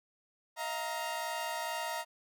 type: chord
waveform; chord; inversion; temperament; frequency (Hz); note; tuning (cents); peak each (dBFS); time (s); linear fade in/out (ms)
sawtooth; Eb suspended second; none; equal with one note detuned; 636.4 / 698.5 / 932.3; Eb5 / F5 / Bb5; +39 / 0 / 0; -37 / -38 / -33; 0.56-2.05; 50
effects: none